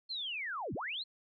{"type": "linear two-way sweep", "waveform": "sine", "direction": "down then up", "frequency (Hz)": [4307, 75.4, 4307], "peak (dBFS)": -36, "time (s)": [0.09, 1.04], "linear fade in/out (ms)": 20, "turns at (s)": 0.74, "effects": []}